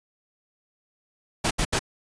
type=noise bursts; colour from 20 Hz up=pink; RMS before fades=-23 dBFS; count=3; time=1.44-1.793 s; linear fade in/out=10 ms; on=69 ms; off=73 ms; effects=resampled to 22050 Hz